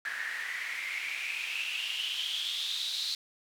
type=noise with band-pass filter sweep; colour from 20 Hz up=white; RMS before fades=-35 dBFS; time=0.05-3.15 s; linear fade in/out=2 ms; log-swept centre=1700 to 4100 Hz; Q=8.2; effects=none